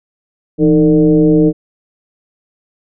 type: tone with frequency modulation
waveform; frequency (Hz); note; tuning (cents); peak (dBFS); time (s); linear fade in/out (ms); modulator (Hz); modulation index
sine; 310; D#4; -6; -6; 0.58-1.53; 50; 143; 1.1
effects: none